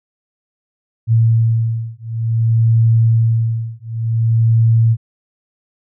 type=beating tone pair; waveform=sine; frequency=113.6 / 114.15 Hz; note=A#2 / A#2; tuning=-44 / -36 cents; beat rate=0.55 Hz; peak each=-14 / -14 dBFS; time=1.07-4.97 s; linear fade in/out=50 ms; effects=none